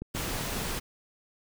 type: click train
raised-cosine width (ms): 3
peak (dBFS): -23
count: 4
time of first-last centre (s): 0.02-0.41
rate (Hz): 7.69
type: noise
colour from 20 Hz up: pink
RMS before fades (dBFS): -33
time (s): 0.14-0.8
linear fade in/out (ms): 20
effects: none